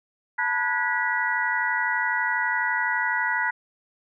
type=tone cluster; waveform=sine; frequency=884 / 976 / 1461 / 1652 / 1949 Hz; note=A5 / B5 / F#6 / G#6 / B6; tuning=+8 / -21 / -22 / -10 / -23 cents; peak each=-30 / -30 / -27 / -31 / -26 dBFS; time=0.38-3.51 s; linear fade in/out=10 ms; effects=none